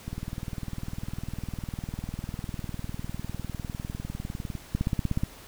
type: two click trains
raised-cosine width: 5 ms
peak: -13 / -21 dBFS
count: 9 / 90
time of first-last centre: 4.75-5.235 / 0.08-4.552 s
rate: 16.5 / 19.9 Hz
effects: pink hiss -48 dBFS RMS until 5.47 s